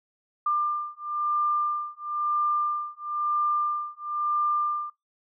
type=beating tone pair; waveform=sine; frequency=1194 / 1195 Hz; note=D6 / D6; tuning=+28 / +30 cents; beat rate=1 Hz; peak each=-27 dBFS; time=0.46-4.9 s; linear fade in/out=5 ms; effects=noise-tail reverb RT60 0.2 s tail -26 dB re dry